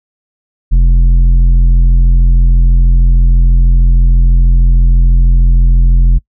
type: tone with tanh clipping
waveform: sine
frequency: 43.12 Hz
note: F1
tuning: 21 cents flat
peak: -5 dBFS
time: 0.71-6.19 s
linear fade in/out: 20 ms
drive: 8 dB
effects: noise-tail reverb RT60 0.1 s tail -24 dB re dry